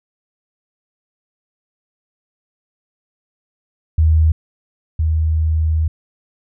sine tone pair in turn, 79.2 / 79.2 Hz, D#2 / D#2, +31 / +31 cents, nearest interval unison, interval 0 cents, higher neither, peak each -9 / -13 dBFS, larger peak first, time 3.98-4.32 / 4.99-5.88 s, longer second, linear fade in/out 5 ms, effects none

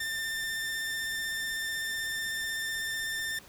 sawtooth tone with vibrato, 1792 Hz, A6, 31 cents sharp, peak -28 dBFS, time 0-3.39 s, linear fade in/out 5 ms, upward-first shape triangle, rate 16 Hz, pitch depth 11 cents each way, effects pink hiss -53 dBFS RMS until 3.48 s

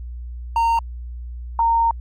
triangle / sine tone pair in turn, 921 / 921 Hz, A#5 / A#5, -21 / -21 cents, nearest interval unison, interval 0 cents, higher neither, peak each -13 / -14 dBFS, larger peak first, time 0.56-0.79 / 1.59-1.91 s, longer second, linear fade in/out 2 ms, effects added 60 Hz sine -29 dBFS peak until 2 s + AAC 64 kbps

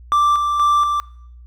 triangle tone with tremolo, 1174.7 Hz, D6, in tune, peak -10 dBFS, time 0.12-1 s, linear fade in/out 0 ms, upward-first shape square, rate 2.1 Hz, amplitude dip 40%, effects noise-tail reverb RT60 0.7 s tail -22 dB re dry + added 60 Hz sine -38 dBFS peak until 1.46 s

